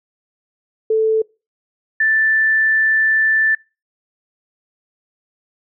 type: tone pair in turn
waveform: sine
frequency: 440 / 1764.1 Hz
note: A4 / A6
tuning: 0 / +4 cents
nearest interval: 2 octaves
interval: 2404 cents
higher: second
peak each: -12 / -12 dBFS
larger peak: neither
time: 0.9-1.22 / 2-3.55 s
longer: second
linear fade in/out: 5 ms
effects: noise-tail reverb RT60 0.3 s tail -25 dB re dry